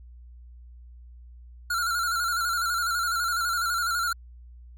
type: tone with vibrato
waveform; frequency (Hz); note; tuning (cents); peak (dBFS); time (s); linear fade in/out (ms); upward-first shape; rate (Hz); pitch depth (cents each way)
square; 1396.9; F6; 0; -25; 1.7-4.13; 5; square; 12; 51
effects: added 60 Hz sine -44 dBFS peak until 4.77 s